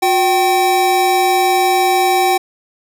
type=tone pair together; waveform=square; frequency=361.1 / 771 Hz; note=F#4 / G5; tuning=-42 / -29 cents; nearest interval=octave + minor second; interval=1313 cents; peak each=-17 / -13 dBFS; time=0.02-2.38 s; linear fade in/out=10 ms; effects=none